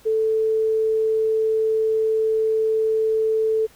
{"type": "tone", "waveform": "sine", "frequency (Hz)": 440, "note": "A4", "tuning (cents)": 0, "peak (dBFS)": -17, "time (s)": [0.05, 3.67], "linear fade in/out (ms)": 20, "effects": ["pink hiss -52 dBFS RMS until 3.75 s"]}